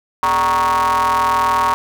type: ring-modulated tone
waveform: square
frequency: 86.7 Hz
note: F2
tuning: 12 cents flat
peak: -11 dBFS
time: 0.23-1.74 s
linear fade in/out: 0 ms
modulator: 1020 Hz
effects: none